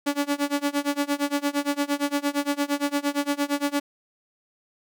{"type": "tone with tremolo", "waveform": "sawtooth", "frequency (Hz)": 286.4, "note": "D4", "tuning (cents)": -43, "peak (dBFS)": -16, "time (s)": [0.06, 3.8], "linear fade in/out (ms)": 10, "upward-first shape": "sine", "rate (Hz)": 8.7, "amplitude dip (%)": 95, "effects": []}